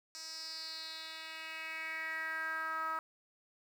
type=tone with band-pass filter sweep; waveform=10% pulse; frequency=320 Hz; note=D#4; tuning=49 cents sharp; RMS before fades=-41 dBFS; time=0.15-2.99 s; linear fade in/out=0 ms; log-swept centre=6000 to 1200 Hz; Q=4.4; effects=10-bit